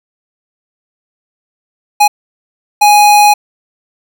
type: tone bursts at uneven times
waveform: square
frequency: 830.6 Hz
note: G#5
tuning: in tune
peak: -4 dBFS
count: 2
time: 2-2.08 / 2.81-3.34 s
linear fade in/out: 10 ms
effects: none